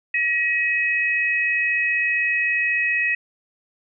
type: tone pair together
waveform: sine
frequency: 1909 / 2544 Hz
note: A#6 / D#7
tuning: +41 / +38 cents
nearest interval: perfect fourth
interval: 497 cents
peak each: -21 dBFS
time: 0.14-3.15 s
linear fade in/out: 5 ms
effects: none